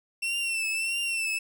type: tone with vibrato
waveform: 40% pulse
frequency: 2693 Hz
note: E7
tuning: 36 cents sharp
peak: -26 dBFS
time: 0.22-1.39 s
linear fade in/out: 10 ms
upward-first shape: triangle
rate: 1.6 Hz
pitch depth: 67 cents each way
effects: none